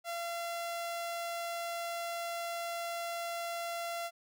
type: tone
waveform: sawtooth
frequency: 683 Hz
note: F5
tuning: 39 cents flat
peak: -32 dBFS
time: 0.04-4.11 s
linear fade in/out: 50 ms
effects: none